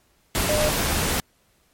sine tone in noise, 606 Hz, D#5, 46 cents flat, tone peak -21 dBFS, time 0.49-0.69 s, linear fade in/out 0 ms, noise pink, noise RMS -23 dBFS, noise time 0.35-1.2 s, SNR -1 dB, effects pink hiss -63 dBFS RMS until 1.73 s + MP3 64 kbps

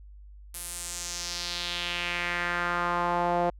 sawtooth tone with band-pass filter sweep, 174.61 Hz, F3, in tune, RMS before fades -30 dBFS, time 0.54-3.5 s, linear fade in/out 5 ms, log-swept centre 11000 to 650 Hz, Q 2.4, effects added 50 Hz sine -45 dBFS peak until 3.59 s

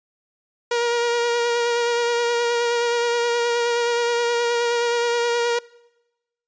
sawtooth tone with vibrato, 474.2 Hz, A#4, 30 cents sharp, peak -15 dBFS, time 0.71-5.59 s, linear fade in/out 5 ms, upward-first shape sine, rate 9.5 Hz, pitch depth 19 cents each way, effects noise-tail reverb RT60 1.0 s tail -24 dB re dry + resampled to 16000 Hz

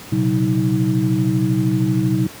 sine tone cluster, 121.2 / 134.1 / 186.9 / 317.4 Hz, B2 / C3 / F#3 / D#4, -32 / +43 / +18 / +35 cents, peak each -20 dBFS, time 0.12-2.27 s, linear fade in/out 5 ms, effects pink hiss -37 dBFS RMS until 2.4 s + high-pass 80 Hz 12 dB/octave

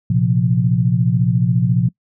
sine chord, Bb suspended second, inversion none, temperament equal, 116.54 / 130.81 / 174.61 Hz, Bb2 / C3 / F3, 0 / 0 / 0 cents, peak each -17 dBFS, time 0.1-1.89 s, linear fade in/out 5 ms, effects noise-tail reverb RT60 0.1 s tail -23 dB re dry

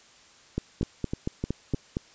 two click trains, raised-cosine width 3 ms, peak -15 / -14 dBFS, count 4 / 7, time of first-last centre 0.83-1.745 / 0.58-1.969 s, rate 3.28 / 4.32 Hz, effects white hiss -55 dBFS RMS until 2.14 s + resampled to 16000 Hz

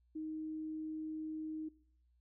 sine tone, 312.8 Hz, D#4, 9 cents sharp, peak -39 dBFS, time 0.15-1.69 s, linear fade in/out 10 ms, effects noise-tail reverb RT60 0.6 s tail -22 dB re dry + added 60 Hz sine -69 dBFS peak until 2.2 s

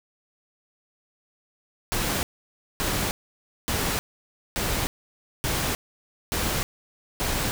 pink noise bursts, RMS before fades -26 dBFS, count 7, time 1.92-7.51 s, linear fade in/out 0 ms, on 310 ms, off 570 ms, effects none

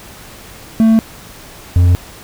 triangle tone pair in turn, 223 / 88.5 Hz, A3 / F2, +23 / +23 cents, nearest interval octave + major third, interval 1600 cents, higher first, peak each -4 dBFS, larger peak neither, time 0.8-0.99 / 1.76-1.95 s, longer neither, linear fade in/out 0 ms, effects pink hiss -36 dBFS RMS until 2.23 s

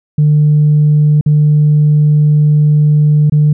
sine tone with dropouts, 150 Hz, D3, 37 cents sharp, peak -4 dBFS, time 0.18-3.53 s, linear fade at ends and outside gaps 5 ms, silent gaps 1.211-1.261 / 3.298-3.321 s, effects tanh soft clip ceiling -2 dBFS

